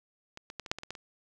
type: clicks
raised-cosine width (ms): 0.2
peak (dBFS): -26 / -25 / -20 / -25 / -10 / -22 / -24 / -20 / -28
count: 9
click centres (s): 0.374 / 0.501 / 0.597 / 0.662 / 0.715 / 0.786 / 0.834 / 0.906 / 0.952
effects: none